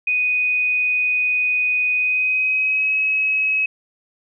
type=tone with pitch glide; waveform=sine; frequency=2489 to 2559 Hz; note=D#7 to D#7; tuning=0 to +48 cents; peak=-16 dBFS; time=0.07-3.66 s; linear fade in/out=5 ms; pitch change=+48 cents; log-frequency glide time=1.94-2.96 s; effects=none